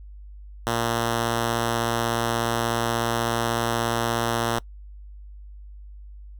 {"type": "tone", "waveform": "5% pulse", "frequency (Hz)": 116.54, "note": "A#2", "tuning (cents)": 0, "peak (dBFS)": -11, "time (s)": [0.67, 4.59], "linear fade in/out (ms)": 0, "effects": ["noise-tail reverb RT60 0.1 s tail -23 dB re dry", "added 50 Hz sine -39 dBFS peak until 6.39 s"]}